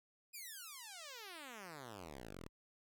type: exponential sweep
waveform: 5% pulse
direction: down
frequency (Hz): 2531 to 35.33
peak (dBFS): -38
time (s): 0.33-2.49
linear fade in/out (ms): 20
effects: none